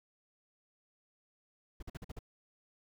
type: noise bursts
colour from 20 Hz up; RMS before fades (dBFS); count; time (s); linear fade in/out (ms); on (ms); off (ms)
brown; -43; 6; 1.8-2.191; 5; 26; 47
effects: none